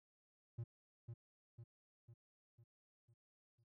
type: tone with echo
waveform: triangle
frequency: 116.54 Hz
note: A#2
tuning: in tune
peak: -40 dBFS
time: 0.58-0.64 s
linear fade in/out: 10 ms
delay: 500 ms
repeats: 6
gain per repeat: -5 dB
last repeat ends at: 3.64 s
effects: none